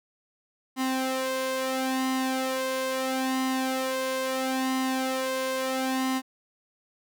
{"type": "tone with flanger", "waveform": "sawtooth", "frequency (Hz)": 261.6, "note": "C4", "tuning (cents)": 0, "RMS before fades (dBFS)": -28, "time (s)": [0.76, 6.22], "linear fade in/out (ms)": 50, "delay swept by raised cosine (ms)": [1, 1.98], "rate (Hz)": 0.75, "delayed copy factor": 0.7, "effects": []}